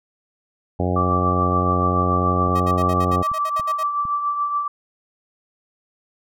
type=harmonic tone; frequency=90.3 Hz; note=F#2; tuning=42 cents flat; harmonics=1 / 2 / 3 / 4 / 5 / 6 / 7 / 8 / 9; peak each=-22 / -25 / -27 / -28 / -29 / -30 / -30 / -31 / -32 dBFS; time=0.79-3.23 s; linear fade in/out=10 ms
type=tone with tremolo; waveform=sine; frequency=1165 Hz; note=D6; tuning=14 cents flat; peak=-17 dBFS; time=0.96-4.68 s; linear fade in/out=5 ms; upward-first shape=triangle; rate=7 Hz; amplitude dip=55%
type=clicks; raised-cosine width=5 ms; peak=-24 dBFS; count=5; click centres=2.483 / 3.125 / 3.316 / 3.597 / 4.053 s
type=tone bursts; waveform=sawtooth; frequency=632 Hz; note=D#5; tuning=27 cents sharp; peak=-25 dBFS; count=12; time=2.55-3.835 s; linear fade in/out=10 ms; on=53 ms; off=59 ms
effects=none